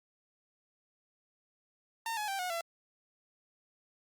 sawtooth tone with pitch steps, 910 / 844.2 / 783.1 / 726.5 / 673.9 Hz, A#5 / G#5 / G5 / F#5 / E5, -42 / +28 / -2 / -32 / +38 cents, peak -30 dBFS, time 2.06-2.61 s, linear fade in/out 2 ms, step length 110 ms, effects Opus 48 kbps

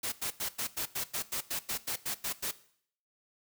white noise bursts, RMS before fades -34 dBFS, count 14, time 0.03-2.514 s, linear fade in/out 10 ms, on 92 ms, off 92 ms, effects noise-tail reverb RT60 0.6 s tail -17 dB re dry

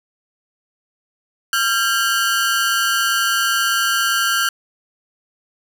sawtooth ring-modulated tone, 1485 Hz, F#6, 6 cents sharp, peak -9 dBFS, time 1.53-4.49 s, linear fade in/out 2 ms, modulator 109 Hz, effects none

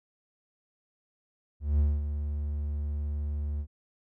triangle tone with ADSR envelope, 73.42 Hz, D2, in tune, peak -18 dBFS, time 1.6-3.67 s, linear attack 190 ms, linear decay 220 ms, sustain -9 dB, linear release 69 ms, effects none

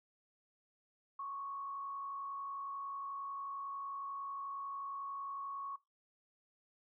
sine tone with frequency modulation, 1108.7 Hz, C#6, in tune, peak -40 dBFS, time 1.19-5.76 s, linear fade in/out 5 ms, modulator 51.1 Hz, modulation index 0.43, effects noise-tail reverb RT60 0.2 s tail -20 dB re dry

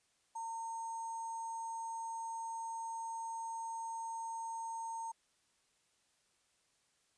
sine tone with sample-and-hold, 910 Hz, A#5, 42 cents flat, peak -39 dBFS, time 0.35-5.12 s, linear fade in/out 10 ms, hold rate 7350 Hz, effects white hiss -75 dBFS RMS until 7.17 s + resampled to 22050 Hz

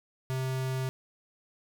square tone, 130.81 Hz, C3, in tune, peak -30 dBFS, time 0.3-0.89 s, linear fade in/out 0 ms, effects none

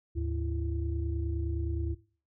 sine tone cluster, 74.9 / 104.5 / 335.3 Hz, D2 / G#2 / E4, +35 / +11 / +30 cents, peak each -30 / -36 / -37 dBFS, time 0.15-1.95 s, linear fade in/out 20 ms, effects noise-tail reverb RT60 0.4 s tail -19 dB re dry + tanh soft clip ceiling -20 dBFS

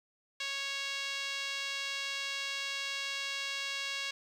5% pulse tone with band-pass filter, 553 Hz, C#5, 4 cents flat, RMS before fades -37 dBFS, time 0.4-4.11 s, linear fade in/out 5 ms, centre 2700 Hz, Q 1, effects 11-bit

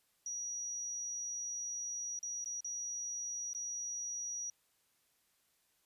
sine tone with dropouts, 5790 Hz, F#8, 38 cents flat, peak -38 dBFS, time 0.26-4.5 s, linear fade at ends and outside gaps 2 ms, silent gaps 2.191-2.229 / 2.444-2.458 / 2.606-2.645 / 3.533-3.548 s, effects white hiss -75 dBFS RMS until 5.85 s + resampled to 32000 Hz

